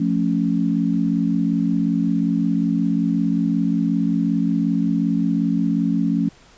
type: chord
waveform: sine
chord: F augmented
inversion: none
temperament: equal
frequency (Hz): 174.61 / 220 / 277.2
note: F3 / A3 / C#4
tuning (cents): 0 / 0 / 0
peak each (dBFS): -21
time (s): 0-6.29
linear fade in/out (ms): 5
effects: pink hiss -50 dBFS RMS until 6.57 s + resampled to 16000 Hz